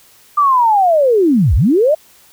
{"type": "linear two-way sweep", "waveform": "sine", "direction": "down then up", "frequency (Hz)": [1200, 49.51, 647], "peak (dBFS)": -8, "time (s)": [0.37, 1.95], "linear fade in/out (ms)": 10, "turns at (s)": 1.55, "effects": ["white hiss -47 dBFS RMS until 2.32 s"]}